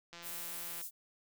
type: click train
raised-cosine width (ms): 0.2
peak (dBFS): -32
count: 118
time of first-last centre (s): 0.13-0.814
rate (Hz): 171
type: high-pass noise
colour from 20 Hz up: white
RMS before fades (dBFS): -43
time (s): 0.22-0.91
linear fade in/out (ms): 50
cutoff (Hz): 8500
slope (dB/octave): 12
effects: none